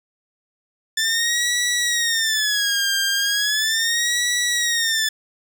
15% pulse tone with vibrato, 1760 Hz, A6, in tune, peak -12 dBFS, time 0.97-5.09 s, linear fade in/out 5 ms, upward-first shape sine, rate 0.37 Hz, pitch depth 170 cents each way, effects none

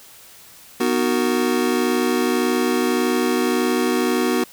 square chord, B major seventh, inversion none, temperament just, 246.9 / 308.7 / 370.4 / 463 Hz, B3 / D#4 / F#4 / A#4, 0 / -14 / +2 / -12 cents, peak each -22 / -26 / -22 / -27 dBFS, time 0.8-4.44 s, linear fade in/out 5 ms, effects white hiss -45 dBFS RMS until 4.52 s

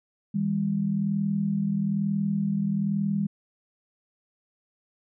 sine tone pair together, 160 / 201.1 Hz, D#3 / G3, +49 / +44 cents, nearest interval major third, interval 395 cents, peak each -29 / -24 dBFS, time 0.34-3.27 s, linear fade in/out 10 ms, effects none

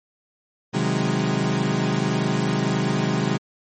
30% pulse chord, Ab dominant seventh, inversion first, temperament equal with one note detuned, 130.81 / 155.56 / 185 / 206.6 Hz, C3 / Eb3 / Gb3 / Ab3, 0 / 0 / 0 / -9 cents, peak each -23 dBFS, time 0.73-3.38 s, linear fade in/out 20 ms, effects MP3 32 kbps

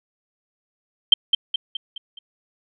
sine tone with echo, 3136 Hz, G7, in tune, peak -6 dBFS, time 1.12-1.14 s, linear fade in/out 5 ms, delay 210 ms, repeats 5, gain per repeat -6 dB, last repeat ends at 2.19 s, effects none

